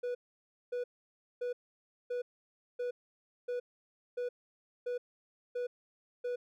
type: tone bursts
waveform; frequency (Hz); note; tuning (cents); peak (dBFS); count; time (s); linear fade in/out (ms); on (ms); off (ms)
triangle; 490; B4; -14; -31; 10; 0.03-6.36; 10; 120; 570
effects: none